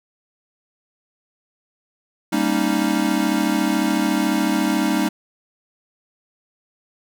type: chord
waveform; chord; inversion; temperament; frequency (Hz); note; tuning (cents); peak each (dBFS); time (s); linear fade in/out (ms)
square; Eb dominant seventh; first; equal with one note detuned; 199.08 / 233.1 / 277.2 / 311.1; G3 / Bb3 / Db4 / Eb4; +27 / 0 / 0 / 0; -24 / -25 / -25 / -22; 2.32-5.09; 10
effects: none